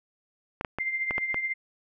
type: clicks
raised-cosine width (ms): 0.5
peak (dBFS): -15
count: 6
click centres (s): 0.611 / 0.648 / 0.786 / 1.109 / 1.181 / 1.344
type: tone with tremolo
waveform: sine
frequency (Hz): 2093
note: C7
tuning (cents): 0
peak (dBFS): -24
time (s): 0.79-1.54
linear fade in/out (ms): 20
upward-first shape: triangle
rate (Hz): 14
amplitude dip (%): 65
effects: none